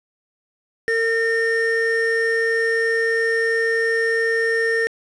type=tone pair together; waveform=triangle; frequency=455.8 / 1823 Hz; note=A#4 / A#6; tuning=-39 / -39 cents; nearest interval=2 octaves; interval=2400 cents; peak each=-18 / -18 dBFS; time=0.88-4.87 s; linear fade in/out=0 ms; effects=resampled to 22050 Hz + 7-bit